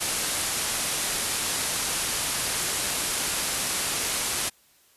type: low-pass noise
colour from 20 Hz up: white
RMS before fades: -28 dBFS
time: 0-4.5 s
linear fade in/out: 20 ms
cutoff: 12000 Hz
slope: 96 dB/octave
effects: white hiss -60 dBFS RMS until 4.96 s + resampled to 32000 Hz